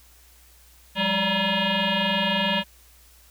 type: tone with frequency modulation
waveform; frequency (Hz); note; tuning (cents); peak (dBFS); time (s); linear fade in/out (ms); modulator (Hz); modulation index
sine; 1329; E6; +14; -20; 0.95-2.64; 50; 383; 5.5
effects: added 60 Hz sine -54 dBFS peak until 3.3 s + white hiss -55 dBFS RMS until 3.3 s